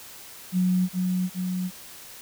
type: tone with echo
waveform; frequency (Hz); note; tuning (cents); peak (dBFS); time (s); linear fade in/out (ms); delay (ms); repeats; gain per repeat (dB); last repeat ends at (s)
sine; 182.8; F#3; -21; -19; 0.52-0.89; 50; 410; 2; -3; 1.71
effects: white hiss -44 dBFS RMS until 2.21 s